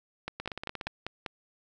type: two click trains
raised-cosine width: 0.3 ms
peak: -18 / -20 dBFS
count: 6 / 9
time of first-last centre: 0.28-1.262 / 0.4-0.871 s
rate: 5.09 / 17 Hz
effects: none